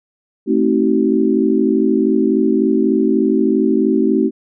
sine chord, A diminished seventh, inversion none, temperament just, 220 / 264 / 316.8 / 380.2 Hz, A3 / C4 / Eb4 / Gb4, 0 / +16 / +31 / +47 cents, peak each -17 dBFS, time 0.46-4.31 s, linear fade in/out 50 ms, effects none

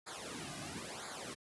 pink noise with flanger, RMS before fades -45 dBFS, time 0.06-1.35 s, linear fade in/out 20 ms, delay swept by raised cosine 0.34 to 2.24 ms, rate 0.99 Hz, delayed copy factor -0.85, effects high-pass 80 Hz 12 dB/octave + resampled to 24000 Hz

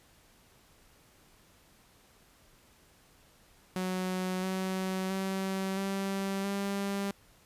sawtooth tone with pitch steps, 184.9 / 188.24 / 191.64 / 195.1 / 198.63 Hz, F#3 / F#3 / G3 / G3 / G3, -1 / +30 / -39 / -8 / +23 cents, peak -27 dBFS, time 3.76-7.11 s, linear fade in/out 0 ms, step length 670 ms, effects pink hiss -62 dBFS RMS until 7.45 s + resampled to 32000 Hz

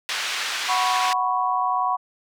pink band-pass noise, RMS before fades -27 dBFS, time 0.09-1.13 s, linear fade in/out 0 ms, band 1600 to 4900 Hz, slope 12 dB/octave
sine chord, F# suspended fourth, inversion none, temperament equal, 740 / 987.8 / 1108.7 Hz, F#5 / B5 / C#6, 0 / 0 / 0 cents, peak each -24 dBFS, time 0.68-1.97 s, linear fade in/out 20 ms
effects none

